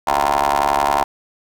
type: ring-modulated tone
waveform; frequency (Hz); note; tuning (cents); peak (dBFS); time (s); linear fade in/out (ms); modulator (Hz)
20% pulse; 71.2; C#2; +47; -7; 0.07-1.04; 5; 846
effects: none